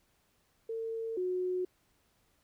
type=tone pair in turn; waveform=sine; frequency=451.7 / 365.3 Hz; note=A4 / F#4; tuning=+45 / -22 cents; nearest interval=major third; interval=367 cents; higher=first; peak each=-34 / -30 dBFS; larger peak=second; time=0.69-1.17 / 1.17-1.65 s; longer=neither; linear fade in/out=5 ms; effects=pink hiss -72 dBFS RMS until 2.43 s